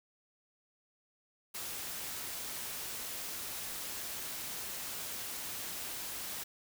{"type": "noise", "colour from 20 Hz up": "white", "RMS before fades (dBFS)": -41, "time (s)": [1.54, 6.44], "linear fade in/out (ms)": 10, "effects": []}